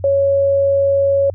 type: tone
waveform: sine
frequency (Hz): 554.4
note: C#5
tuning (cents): 0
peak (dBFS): -11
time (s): 0.04-1.3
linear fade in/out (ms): 2
effects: added 93 Hz sine -28 dBFS peak until 1.34 s